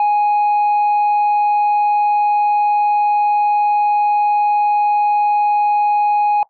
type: tone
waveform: sine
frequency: 830.6 Hz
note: G#5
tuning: in tune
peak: -9 dBFS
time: 0-6.43 s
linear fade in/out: 2 ms
effects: noise-tail reverb RT60 0.1 s tail -19 dB re dry + tanh soft clip ceiling -11 dBFS